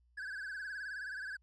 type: tone with vibrato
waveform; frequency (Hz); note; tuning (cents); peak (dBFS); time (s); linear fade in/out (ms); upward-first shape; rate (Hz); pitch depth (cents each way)
triangle; 1600; G6; +35; -38; 0.17-1.37; 10; sine; 19; 110
effects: added 60 Hz sine -67 dBFS peak until 1.42 s + resampled to 24000 Hz